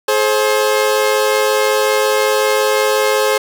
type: tone pair together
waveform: sawtooth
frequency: 425.5 / 531 Hz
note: G#4 / C5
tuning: +42 / +25 cents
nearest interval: major third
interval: 383 cents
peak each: -11 dBFS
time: 0.08-3.38 s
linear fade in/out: 5 ms
effects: none